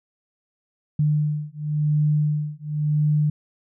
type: beating tone pair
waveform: sine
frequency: 149.7 / 150.64 Hz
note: D3 / D3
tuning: +33 / +44 cents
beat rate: 0.94 Hz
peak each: -22 dBFS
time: 0.99-3.3 s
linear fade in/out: 5 ms
effects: none